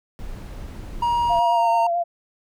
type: noise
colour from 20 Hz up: brown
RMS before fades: -34 dBFS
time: 0.19-1.39 s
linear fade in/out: 0 ms
type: tone with pitch glide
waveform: triangle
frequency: 949 to 919.3 Hz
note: A#5 to A#5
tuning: +31 to -24 cents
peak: -16 dBFS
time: 1.02-1.87 s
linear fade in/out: 5 ms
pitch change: -55 cents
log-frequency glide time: 1.51-1.67 s
type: tone with vibrato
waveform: sine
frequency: 690 Hz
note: F5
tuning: 21 cents flat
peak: -19 dBFS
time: 1.29-2.04 s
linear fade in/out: 20 ms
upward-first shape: sine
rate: 9.1 Hz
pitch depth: 28 cents each way
effects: none